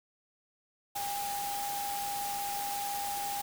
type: tone in noise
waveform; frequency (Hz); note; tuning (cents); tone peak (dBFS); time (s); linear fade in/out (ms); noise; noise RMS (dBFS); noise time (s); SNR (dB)
sine; 808; G#5; -48; -34; 0.95-3.42; 10; white; -39; 0.95-3.42; +2
effects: none